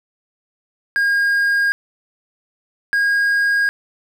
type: tone pair in turn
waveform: triangle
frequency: 1624 / 1631.7 Hz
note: G#6 / G#6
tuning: -39 / -31 cents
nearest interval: unison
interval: 8 cents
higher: second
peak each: -12 dBFS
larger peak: neither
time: 0.96-1.72 / 2.93-3.69 s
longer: neither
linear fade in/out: 0 ms
effects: none

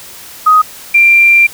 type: tone pair in turn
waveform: sine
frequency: 1253 / 2371 Hz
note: D#6 / D7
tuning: +12 / +16 cents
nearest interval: major seventh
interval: 1104 cents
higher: second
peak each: -3 dBFS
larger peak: neither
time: 0.46-0.62 / 0.94-1.47 s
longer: second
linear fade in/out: 10 ms
effects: white hiss -32 dBFS RMS until 1.53 s

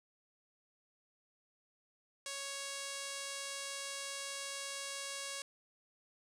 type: tone with low-pass filter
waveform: 5% pulse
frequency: 554.4 Hz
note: C#5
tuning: in tune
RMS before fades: -43 dBFS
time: 2.26-5.42 s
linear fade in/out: 2 ms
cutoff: 10000 Hz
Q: 4
effects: none

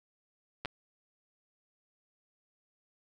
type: clicks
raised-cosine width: 0.3 ms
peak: -20 dBFS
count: 2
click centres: 0.65 / 0.657 s
effects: none

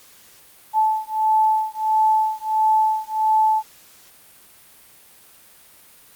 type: beating tone pair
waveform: sine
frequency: 870 / 871.5 Hz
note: A5 / A5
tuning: -20 / -17 cents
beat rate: 1.5 Hz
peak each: -19 dBFS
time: 0.73-3.63 s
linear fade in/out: 50 ms
effects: white hiss -49 dBFS RMS until 6.15 s + Opus 48 kbps

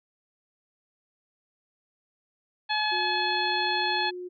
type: harmonic tone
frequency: 853 Hz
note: G#5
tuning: 46 cents sharp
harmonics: 1 / 2 / 3 / 4 / 5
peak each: -28 / -30 / -33 / -32 / -32 dBFS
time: 2.69-4.11 s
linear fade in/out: 20 ms
type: tone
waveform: sine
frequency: 360 Hz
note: F#4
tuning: 47 cents flat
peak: -34 dBFS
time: 2.91-4.29 s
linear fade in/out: 20 ms
effects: none

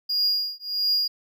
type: tone with tremolo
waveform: triangle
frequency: 4849 Hz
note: D#8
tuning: 45 cents flat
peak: -17 dBFS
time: 0.09-1.08 s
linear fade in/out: 10 ms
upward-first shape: triangle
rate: 1.5 Hz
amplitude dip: 100%
effects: none

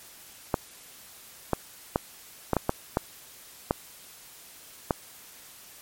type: clicks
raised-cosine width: 1 ms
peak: -8 dBFS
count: 9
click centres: 0.542 / 1.533 / 1.959 / 2.533 / 2.567 / 2.694 / 2.971 / 3.709 / 4.908 s
effects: white hiss -49 dBFS RMS until 5.81 s + MP3 64 kbps

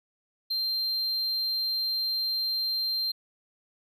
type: tone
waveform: triangle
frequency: 4160 Hz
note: C8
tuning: 11 cents flat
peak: -25 dBFS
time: 0.5-3.12 s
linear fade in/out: 10 ms
effects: none

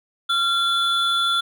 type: tone pair together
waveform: triangle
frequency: 1377 / 3452 Hz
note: F6 / A7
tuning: -25 / -34 cents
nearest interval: octave + major third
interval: 1591 cents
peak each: -19 dBFS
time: 0.29-1.41 s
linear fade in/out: 10 ms
effects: none

